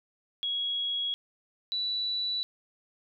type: tone pair in turn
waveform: sine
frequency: 3322 / 3951 Hz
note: G#7 / B7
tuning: 0 / 0 cents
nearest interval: minor third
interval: 300 cents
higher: second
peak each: -28 dBFS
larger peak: neither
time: 0.43-1.14 / 1.72-2.43 s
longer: neither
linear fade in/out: 0 ms
effects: none